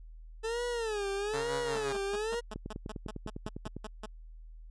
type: tone with vibrato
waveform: 40% pulse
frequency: 437.2 Hz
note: A4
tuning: 11 cents flat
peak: -31 dBFS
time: 0.43-2.41 s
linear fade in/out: 20 ms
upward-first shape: sine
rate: 1.1 Hz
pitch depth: 180 cents each way
type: tone with tremolo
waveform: 5% pulse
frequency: 138.59 Hz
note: C#3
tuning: in tune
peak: -24 dBFS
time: 1.33-1.93 s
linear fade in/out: 10 ms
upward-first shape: sine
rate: 5.7 Hz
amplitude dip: 55%
type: tone bursts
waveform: 10% pulse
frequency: 214.7 Hz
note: A3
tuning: 42 cents flat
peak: -31 dBFS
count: 13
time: 1.75-4.06 s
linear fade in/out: 5 ms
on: 30 ms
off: 160 ms
type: click train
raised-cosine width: 3 ms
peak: -26 dBFS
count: 13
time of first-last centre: 2.56-3.766 s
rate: 9.95 Hz
effects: added 40 Hz sine -46 dBFS peak until 4.7 s + resampled to 22050 Hz